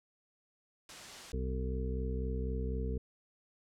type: noise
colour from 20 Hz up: white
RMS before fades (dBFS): -47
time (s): 0.89-1.32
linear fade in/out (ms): 2
type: harmonic tone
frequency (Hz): 64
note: C2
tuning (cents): -38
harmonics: 1 / 2 / 3 / 4 / 6 / 7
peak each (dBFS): -34 / -43 / -43 / -45 / -48 / -42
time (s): 1.33-2.98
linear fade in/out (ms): 5
effects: low-pass 7000 Hz 12 dB/octave